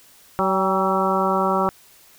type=harmonic tone with a mistuned harmonic; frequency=190 Hz; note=F#3; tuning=46 cents sharp; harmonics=1 / 2 / 3 / 4 / 5 / 6 / 7; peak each=-25 / -25 / -25 / -25 / -25 / -25 / -25 dBFS; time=0.39-1.69 s; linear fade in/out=0 ms; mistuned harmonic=4; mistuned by=+45 cents; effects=white hiss -51 dBFS RMS until 2.18 s